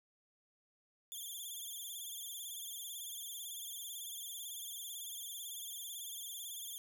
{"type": "tone with vibrato", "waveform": "5% pulse", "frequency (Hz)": 3360, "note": "G#7", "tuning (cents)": 19, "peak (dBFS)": -36, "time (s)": [1.12, 6.78], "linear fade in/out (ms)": 0, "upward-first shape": "sine", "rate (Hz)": 18, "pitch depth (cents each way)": 98, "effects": ["13-bit"]}